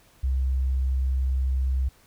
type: tone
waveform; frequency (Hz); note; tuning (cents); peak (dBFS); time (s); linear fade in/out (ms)
sine; 65.41; C2; 0; -21; 0.23-1.89; 10
effects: pink hiss -58 dBFS RMS until 2.06 s